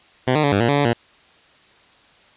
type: tone with pitch steps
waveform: 10% pulse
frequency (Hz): 127.8 / 152.4 / 142.8 / 99.6 / 117.3 / 143 / 143.8 / 117.7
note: C3 / D#3 / D3 / G2 / A#2 / D3 / D3 / A#2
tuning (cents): -40 / -36 / -48 / +28 / +11 / -46 / -36 / +17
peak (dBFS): -7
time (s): 0.27-0.934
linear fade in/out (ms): 10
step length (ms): 83
effects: white hiss -52 dBFS RMS until 2.36 s + resampled to 8000 Hz